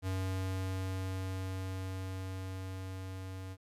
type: tone with level ramp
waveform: square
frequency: 94.3 Hz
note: F#2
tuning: 33 cents sharp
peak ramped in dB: -33 to -42 dBFS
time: 0.02-3.57 s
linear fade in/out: 50 ms
effects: resampled to 32000 Hz + 12-bit